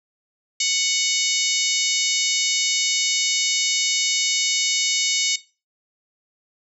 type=harmonic tone; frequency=740 Hz; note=F#5; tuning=in tune; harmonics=3 / 4 / 5 / 6 / 7 / 8 / 9 / 10; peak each=-27 / -27 / -27 / -27 / -27 / -27 / -27 / -27 dBFS; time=0.6-5.36 s; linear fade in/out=5 ms; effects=noise-tail reverb RT60 0.3 s tail -18 dB re dry